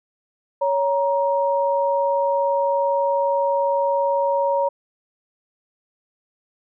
sine tone pair together, 558.5 / 941 Hz, C#5 / A#5, +13 / +16 cents, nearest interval major sixth, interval 903 cents, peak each -19 / -21 dBFS, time 0.61-4.69 s, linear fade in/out 10 ms, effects none

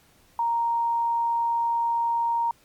sine tone, 932.3 Hz, A#5, in tune, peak -21 dBFS, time 0.39-2.51 s, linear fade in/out 2 ms, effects pink hiss -59 dBFS RMS until 2.64 s + MP3 96 kbps

